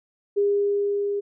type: tone with level ramp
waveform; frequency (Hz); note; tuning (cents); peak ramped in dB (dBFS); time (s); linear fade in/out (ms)
sine; 405.3; G#4; -42; -17 to -23; 0.36-1.21; 20
effects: none